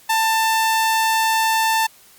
sawtooth tone, 890 Hz, A5, 20 cents sharp, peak -12 dBFS, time 0.09-1.87 s, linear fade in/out 10 ms, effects white hiss -49 dBFS RMS until 2.18 s + Opus 48 kbps

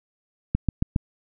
click train, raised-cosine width 5 ms, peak -8 dBFS, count 4, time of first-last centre 0.55-0.962 s, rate 7.29 Hz, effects none

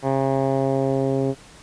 10% pulse tone with low-pass filter sweep, 135.1 Hz, C#3, 44 cents flat, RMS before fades -21 dBFS, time 0.02-1.35 s, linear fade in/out 50 ms, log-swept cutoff 1000 to 420 Hz, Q 1.3, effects pink hiss -46 dBFS RMS until 1.62 s + resampled to 22050 Hz

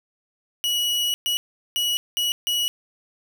40% pulse tone bursts at uneven times, 2923 Hz, F#7, 22 cents flat, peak -20 dBFS, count 5, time 0.64-1.14 / 1.26-1.37 / 1.76-1.97 / 2.17-2.32 / 2.47-2.68 s, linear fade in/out 0 ms, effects 8-bit

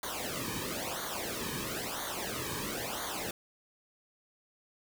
pink noise with flanger, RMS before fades -37 dBFS, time 0.03-3.31 s, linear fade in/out 2 ms, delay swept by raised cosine 0.38 to 1.48 ms, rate 1 Hz, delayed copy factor -0.85, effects none

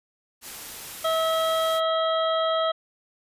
white noise, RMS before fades -38 dBFS, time 0.41-1.81 s, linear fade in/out 50 ms
harmonic tone, 647 Hz, E5, 32 cents flat, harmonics 1 / 2 / 3 / 5 / 6, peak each -23 / -26 / -38 / -31 / -39 dBFS, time 1.04-2.72 s, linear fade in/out 10 ms
effects resampled to 32000 Hz

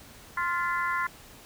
harmonic tone with a mistuned harmonic, 349.2 Hz, F4, in tune, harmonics 3 / 4 / 5 / 6, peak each -29 / -31 / -33 / -35 dBFS, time 0.37-1.07 s, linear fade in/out 5 ms, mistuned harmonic 6, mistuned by -55 cents, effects pink hiss -50 dBFS RMS until 1.45 s

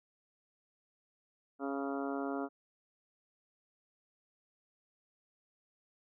harmonic tone with a mistuned harmonic, 138.59 Hz, C#3, in tune, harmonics 2 / 3 / 4 / 5 / 6 / 7 / 8 / 9 / 10, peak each -37 / -41 / -45 / -42 / -50 / -49 / -51 / -48 / -48 dBFS, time 1.59-2.49 s, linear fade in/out 50 ms, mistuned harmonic 8, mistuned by +19 cents, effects none

